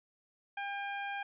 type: tone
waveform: 20% pulse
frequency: 802 Hz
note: G5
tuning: 39 cents sharp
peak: -31 dBFS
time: 0.57-1.23 s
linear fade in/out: 5 ms
effects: resampled to 8000 Hz